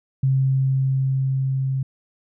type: tone with level ramp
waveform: sine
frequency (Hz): 133.5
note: C3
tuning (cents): +35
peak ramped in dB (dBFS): -15 to -20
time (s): 0.23-1.83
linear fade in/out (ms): 5
effects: none